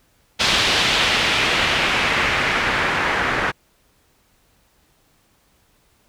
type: noise with low-pass filter sweep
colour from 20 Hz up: white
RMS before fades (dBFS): -19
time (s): 0.39-3.52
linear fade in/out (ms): 20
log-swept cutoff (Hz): 3800 to 1600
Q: 1.5
effects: pink hiss -60 dBFS RMS until 6.08 s